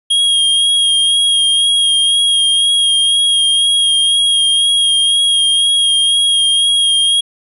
square tone with vibrato, 3258 Hz, G#7, 34 cents flat, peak -10 dBFS, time 0.1-7.21 s, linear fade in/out 10 ms, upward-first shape sine, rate 2 Hz, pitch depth 22 cents each way, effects resampled to 32000 Hz

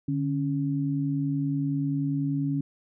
sine tone pair together, 146.83 / 277.2 Hz, D3 / C#4, 0 / 0 cents, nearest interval major seventh, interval 1100 cents, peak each -27 dBFS, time 0.08-2.61 s, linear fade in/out 5 ms, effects none

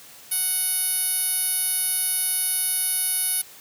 10% pulse tone with band-pass filter, 740 Hz, F#5, in tune, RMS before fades -24 dBFS, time 0.31-3.42 s, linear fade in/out 10 ms, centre 11000 Hz, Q 3.5, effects white hiss -46 dBFS RMS until 3.6 s + high-pass 80 Hz 12 dB/octave

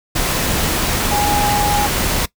sine tone in noise, 825 Hz, G#5, 12 cents flat, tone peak -16 dBFS, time 1.11-1.87 s, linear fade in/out 10 ms, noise pink, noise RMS -18 dBFS, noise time 0.15-2.26 s, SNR -1 dB, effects noise-tail reverb RT60 0.1 s tail -20 dB re dry

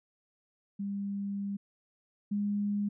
sine tone pair in turn, 200 / 204.6 Hz, G3 / G#3, +35 / -26 cents, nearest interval unison, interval 39 cents, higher second, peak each -32 / -28 dBFS, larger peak second, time 0.79-1.57 / 2.31-2.89 s, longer first, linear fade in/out 10 ms, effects none

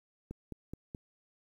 click train, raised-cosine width 3 ms, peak -28 dBFS, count 4, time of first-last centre 0.31-0.948 s, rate 4.7 Hz, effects 10-bit

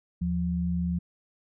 sine tone pair together, 78 / 175.1 Hz, D#2 / F3, +5 / +5 cents, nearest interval octave + major second, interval 1400 cents, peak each -31 / -26 dBFS, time 0.21-0.99 s, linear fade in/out 10 ms, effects none

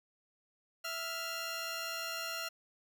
15% pulse tone pair together, 658.7 / 1396.9 Hz, E5 / F6, -1 / 0 cents, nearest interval octave + minor second, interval 1301 cents, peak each -36 / -32 dBFS, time 0.84-2.49 s, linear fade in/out 10 ms, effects none

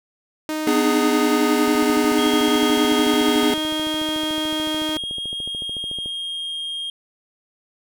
sawtooth tone, 309.8 Hz, D#4, 7 cents flat, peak -19 dBFS, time 0.49-4.97 s, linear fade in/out 0 ms
square chord, G# diminished, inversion first, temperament just, 249.2 / 299 / 415.3 Hz, B3 / D4 / G#4, +16 / +31 / 0 cents, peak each -22 dBFS, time 0.67-3.54 s, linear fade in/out 2 ms
click train, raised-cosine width 2 ms, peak -24 dBFS, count 61, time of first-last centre 1.68-6.06 s, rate 13.7 Hz
triangle tone with pitch glide, 3257 to 3231 Hz, G#7 to G#7, -34 to -48 cents, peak -24 dBFS, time 2.18-6.9 s, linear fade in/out 2 ms, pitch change -14 cents, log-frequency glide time 5.08-6.58 s
effects none

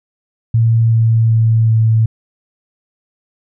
sine tone with pitch steps, 114.2 / 113.35 / 112.5 / 111.66 Hz, A#2 / A#2 / A2 / A2, -35 / -48 / +39 / +26 cents, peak -8 dBFS, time 0.54-2.06 s, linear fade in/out 5 ms, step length 380 ms, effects none

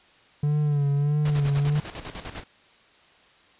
triangle tone with vibrato, 145.4 Hz, D3, 17 cents flat, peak -18 dBFS, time 0.43-1.8 s, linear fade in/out 5 ms, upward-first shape sine, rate 1.6 Hz, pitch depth 51 cents each way
pink noise with tremolo, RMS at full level -35 dBFS, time 1.25-2.44 s, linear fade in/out 5 ms, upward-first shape square, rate 10 Hz, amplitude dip 65%
effects white hiss -56 dBFS RMS until 3.59 s + resampled to 8000 Hz

